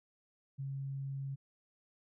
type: tone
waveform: sine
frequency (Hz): 136.8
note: C#3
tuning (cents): -23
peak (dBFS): -37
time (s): 0.58-1.36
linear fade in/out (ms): 20
effects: none